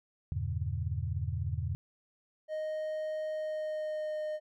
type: chord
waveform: sine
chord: E diminished seventh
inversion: none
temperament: just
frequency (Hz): 82.41 / 98.89 / 118.67 / 142.4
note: E2 / G2 / Bb2 / Db3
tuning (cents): 0 / +16 / +31 / +47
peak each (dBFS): -35 / -36 / -38 / -39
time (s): 0.32-1.75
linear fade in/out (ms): 0
type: tone with pitch glide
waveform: triangle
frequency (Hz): 621 to 613.5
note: D#5 to D#5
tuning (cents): -3 to -25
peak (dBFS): -31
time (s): 2.48-4.4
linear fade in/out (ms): 50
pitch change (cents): -22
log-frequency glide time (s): 3.31-4.2
effects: none